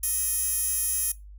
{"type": "tone with high-pass filter", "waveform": "15% pulse", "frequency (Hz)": 628, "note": "D#5", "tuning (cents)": 16, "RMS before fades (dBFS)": -27, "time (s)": [0.03, 1.12], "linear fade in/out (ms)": 5, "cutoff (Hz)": 9900, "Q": 2, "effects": ["noise-tail reverb RT60 0.2 s tail -18 dB re dry", "added 50 Hz sine -42 dBFS peak until 1.38 s"]}